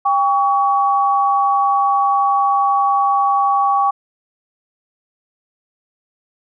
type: tone pair together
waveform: sine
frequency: 797.6 / 1128 Hz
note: G5 / C#6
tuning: +30 / +30 cents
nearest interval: tritone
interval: 600 cents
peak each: -15 dBFS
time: 0.05-3.91 s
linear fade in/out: 10 ms
effects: none